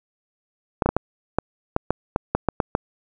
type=clicks; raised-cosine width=1 ms; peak=-4 dBFS; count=12; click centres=0.822 / 0.86 / 0.89 / 0.966 / 1.386 / 1.764 / 1.906 / 2.161 / 2.35 / 2.487 / 2.602 / 2.751 s; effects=none